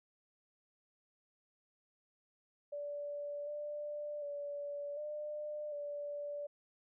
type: tone with pitch steps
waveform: sine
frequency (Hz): 580 / 591 / 576 / 599 / 581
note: D5 / D5 / D5 / D5 / D5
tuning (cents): -22 / +11 / -34 / +34 / -19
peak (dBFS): -39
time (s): 2.72-6.47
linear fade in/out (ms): 10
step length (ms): 750
effects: none